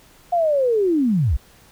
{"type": "linear sweep", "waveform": "sine", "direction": "down", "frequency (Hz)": [718, 48.05], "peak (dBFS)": -15, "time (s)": [0.32, 1.37], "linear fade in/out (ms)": 10, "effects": ["pink hiss -51 dBFS RMS until 1.71 s"]}